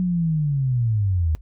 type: linear sweep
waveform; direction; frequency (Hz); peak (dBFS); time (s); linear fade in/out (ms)
sine; down; 185 to 75.5; -18; 0-1.35; 0
effects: noise-tail reverb RT60 0.1 s tail -20 dB re dry + added 50 Hz sine -40 dBFS peak until 1.41 s